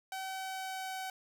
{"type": "tone with pitch glide", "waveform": "sawtooth", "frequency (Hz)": [763, 757.7], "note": ["G5", "F#5"], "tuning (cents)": [-47, 41], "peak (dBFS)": -34, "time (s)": [0.12, 1.1], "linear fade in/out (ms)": 2, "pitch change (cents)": -12, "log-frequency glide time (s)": [0.25, 0.98], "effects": []}